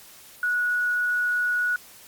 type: tone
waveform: sine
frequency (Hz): 1463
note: F#6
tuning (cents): -20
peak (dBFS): -21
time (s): 0.43-1.76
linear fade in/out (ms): 2
effects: white hiss -48 dBFS RMS until 2.07 s + Opus 48 kbps